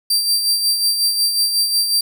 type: tone with tremolo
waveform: sawtooth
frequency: 4699 Hz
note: D8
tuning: in tune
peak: -10 dBFS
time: 0.1-2.01 s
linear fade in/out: 5 ms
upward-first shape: sine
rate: 5.5 Hz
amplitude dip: 50%
effects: none